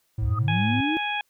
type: tone with vibrato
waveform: triangle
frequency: 106.9 Hz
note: A2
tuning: 49 cents flat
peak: -22 dBFS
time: 0.18-0.81 s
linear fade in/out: 5 ms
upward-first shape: square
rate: 8.7 Hz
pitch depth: 19 cents each way
type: linear sweep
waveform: sine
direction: up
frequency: 51.91 to 329.6 Hz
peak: -23 dBFS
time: 0.22-0.97 s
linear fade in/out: 0 ms
type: tone with exponential growth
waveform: sine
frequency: 1244.5 Hz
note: D#6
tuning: in tune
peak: -24 dBFS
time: 0.25-0.39 s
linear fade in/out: 5 ms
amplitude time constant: 30 ms
type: harmonic tone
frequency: 830.6 Hz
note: G#5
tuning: in tune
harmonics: 1 / 2 / 3 / 4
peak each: -29 / -32 / -29 / -33 dBFS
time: 0.48-1.21 s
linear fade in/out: 2 ms
effects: white hiss -69 dBFS RMS until 1.29 s